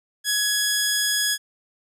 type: tone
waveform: 10% pulse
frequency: 1676 Hz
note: G#6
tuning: 15 cents sharp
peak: -11 dBFS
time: 0.24-1.38 s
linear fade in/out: 50 ms
effects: none